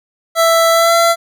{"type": "tone with pitch glide", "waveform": "25% pulse", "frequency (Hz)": [662, 675.1], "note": ["E5", "E5"], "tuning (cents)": [7, 41], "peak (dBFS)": -5, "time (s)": [0.35, 1.16], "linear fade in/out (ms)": 50, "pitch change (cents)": 34, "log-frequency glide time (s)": [0.71, 0.94], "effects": []}